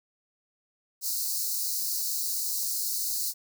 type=high-pass noise; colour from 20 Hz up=white; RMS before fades=-30 dBFS; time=1.01-3.34 s; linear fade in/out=50 ms; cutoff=4100 Hz; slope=96 dB/octave; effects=none